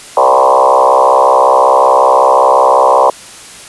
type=tone with frequency modulation; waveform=sine; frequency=780 Hz; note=G5; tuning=9 cents flat; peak=-4 dBFS; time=0.17-3.1 s; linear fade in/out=2 ms; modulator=65.4 Hz; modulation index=4.5; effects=white hiss -32 dBFS RMS until 3.68 s + resampled to 24000 Hz